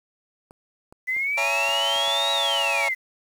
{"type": "clicks", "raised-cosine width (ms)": 1, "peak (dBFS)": -32, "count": 6, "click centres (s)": [0.509, 0.925, 1.166, 1.691, 1.961, 2.078]}
{"type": "exponential two-way sweep", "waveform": "sine", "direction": "up then down", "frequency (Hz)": [2000, 3873, 2000], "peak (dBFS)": -22, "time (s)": [1.07, 2.95], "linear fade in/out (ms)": 20, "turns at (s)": 2.32}
{"type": "chord", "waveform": "sawtooth", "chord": "A# half-diminished seventh", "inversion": "first", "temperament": "just", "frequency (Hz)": [559.4, 671.3, 839.1, 932.3], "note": ["C#5", "E5", "G#5", "A#5"], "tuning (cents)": [16, 31, 18, 0], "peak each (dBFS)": -26, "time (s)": [1.37, 2.89], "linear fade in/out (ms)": 10}
{"effects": ["low-pass 12000 Hz 12 dB/octave", "8-bit"]}